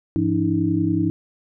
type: tone cluster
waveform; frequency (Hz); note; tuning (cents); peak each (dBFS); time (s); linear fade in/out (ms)
sine; 102.2 / 170.9 / 287.8 / 318.5; G#2 / F3 / D4 / D#4; -27 / -37 / -35 / +41; -25 / -24 / -23 / -21; 0.16-1.1; 0
effects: none